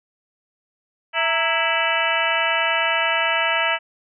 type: harmonic tone with a mistuned harmonic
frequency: 329.6 Hz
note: E4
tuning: in tune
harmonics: 2 / 3 / 4 / 5 / 6 / 7 / 8 / 9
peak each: -26 / -26 / -26 / -26 / -26 / -26 / -26 / -26 dBFS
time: 1.13-3.79 s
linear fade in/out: 50 ms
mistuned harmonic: 3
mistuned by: -110 cents
effects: none